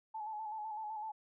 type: tone with vibrato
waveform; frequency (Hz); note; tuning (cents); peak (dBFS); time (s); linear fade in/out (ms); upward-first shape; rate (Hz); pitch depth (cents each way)
sine; 862; A5; -36; -39; 0.14-1.12; 10; square; 7.9; 38
effects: none